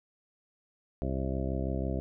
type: harmonic tone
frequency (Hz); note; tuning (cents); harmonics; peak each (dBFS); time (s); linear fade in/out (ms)
66.1; C2; +18; 1 / 2 / 3 / 4 / 5 / 6 / 8 / 9 / 10; -33 / -36 / -38 / -39 / -40 / -41 / -42 / -43 / -43; 1.02-2; 0
effects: none